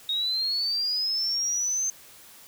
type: linear sweep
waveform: sine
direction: up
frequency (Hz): 3729 to 6300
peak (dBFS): -24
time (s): 0.09-1.9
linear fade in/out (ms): 2
effects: white hiss -50 dBFS RMS until 2.47 s